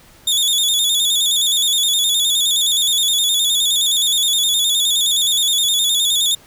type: tone with vibrato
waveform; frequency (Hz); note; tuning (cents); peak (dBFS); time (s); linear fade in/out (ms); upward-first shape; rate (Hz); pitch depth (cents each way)
sawtooth; 3520; A7; 0; -11; 0.27-6.35; 5; square; 9.6; 62
effects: pink hiss -47 dBFS RMS until 6.46 s